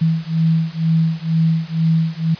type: beating tone pair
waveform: sine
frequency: 161.4 / 163.5 Hz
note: E3 / E3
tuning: -36 / -14 cents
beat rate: 2.1 Hz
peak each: -17 dBFS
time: 0.01-2.35 s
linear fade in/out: 10 ms
effects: white hiss -37 dBFS RMS until 2.39 s + resampled to 11025 Hz